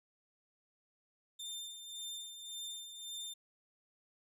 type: tone with tremolo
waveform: sawtooth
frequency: 3596 Hz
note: A7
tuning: 37 cents sharp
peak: -38 dBFS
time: 1.39-3.34 s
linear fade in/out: 10 ms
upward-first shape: sine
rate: 1.8 Hz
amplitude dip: 55%
effects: resampled to 32000 Hz